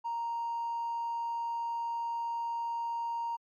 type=tone with hard clipping; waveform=sine; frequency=932.3 Hz; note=A#5; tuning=in tune; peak=-32 dBFS; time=0.04-3.37 s; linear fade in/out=20 ms; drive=1 dB; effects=MP3 64 kbps